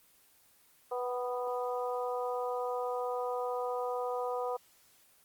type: harmonic tone with a mistuned harmonic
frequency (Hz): 246.9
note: B3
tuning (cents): 0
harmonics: 2 / 3 / 4 / 5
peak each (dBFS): -34 / -38 / -40 / -42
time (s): 0.91-4.57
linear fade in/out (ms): 10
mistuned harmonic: 3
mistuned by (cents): +16
effects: white hiss -64 dBFS RMS until 5.24 s + Opus 24 kbps